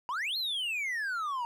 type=exponential two-way sweep; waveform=triangle; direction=up then down; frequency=927 to 4301 to 927 Hz; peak=-29 dBFS; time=0.09-1.45 s; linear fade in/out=0 ms; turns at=0.37 s; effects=none